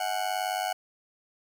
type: tone with amplitude modulation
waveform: 40% pulse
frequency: 740 Hz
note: F#5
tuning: in tune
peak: -23 dBFS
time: 0-0.73 s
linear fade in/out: 5 ms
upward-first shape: sine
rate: 98.7 Hz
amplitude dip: 85%
effects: none